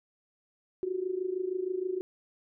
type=tone with amplitude modulation; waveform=sine; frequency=370 Hz; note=F#4; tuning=in tune; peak=-26 dBFS; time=0.83-2.01 s; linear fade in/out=0 ms; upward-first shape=sine; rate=26.4 Hz; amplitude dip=80%; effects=none